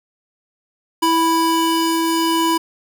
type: tone pair together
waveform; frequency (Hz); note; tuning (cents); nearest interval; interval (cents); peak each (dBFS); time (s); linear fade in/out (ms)
square; 329.1 / 987.8; E4 / B5; -3 / 0; octave + perfect fifth; 1903; -18; 1.02-2.58; 10
effects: none